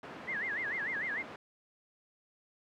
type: band-pass noise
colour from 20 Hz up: pink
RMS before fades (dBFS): -47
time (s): 0.03-1.36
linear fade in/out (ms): 2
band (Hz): 220 to 2000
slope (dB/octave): 12
type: tone with vibrato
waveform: sine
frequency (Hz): 1864.7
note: A#6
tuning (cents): 0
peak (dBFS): -33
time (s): 0.27-1.23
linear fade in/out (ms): 20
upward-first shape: sine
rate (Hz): 6.7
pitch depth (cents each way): 230
effects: none